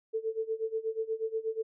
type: tone with tremolo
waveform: sine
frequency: 444.3 Hz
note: A4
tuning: 17 cents sharp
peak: -27 dBFS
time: 0.13-1.63 s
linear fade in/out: 20 ms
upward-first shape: sine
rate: 8.3 Hz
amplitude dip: 90%
effects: none